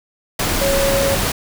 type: tone in noise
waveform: sine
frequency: 552 Hz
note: C#5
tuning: 7 cents flat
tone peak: -16 dBFS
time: 0.61-1.15 s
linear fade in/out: 5 ms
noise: pink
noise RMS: -19 dBFS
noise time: 0.39-1.32 s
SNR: 0 dB
effects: none